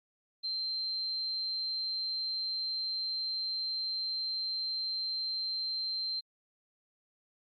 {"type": "tone", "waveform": "sine", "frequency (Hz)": 4134, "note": "C8", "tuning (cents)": -22, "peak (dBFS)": -32, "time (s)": [0.43, 6.21], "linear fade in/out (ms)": 20, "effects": ["AAC 64 kbps"]}